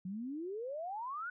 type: exponential sweep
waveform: sine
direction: up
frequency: 177.6 to 1506 Hz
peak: -38 dBFS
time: 0.05-1.3 s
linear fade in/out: 5 ms
effects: none